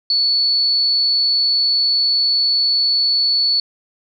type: tone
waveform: sine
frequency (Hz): 4435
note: C#8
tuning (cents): 0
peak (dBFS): -13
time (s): 0.1-3.6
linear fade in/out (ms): 2
effects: none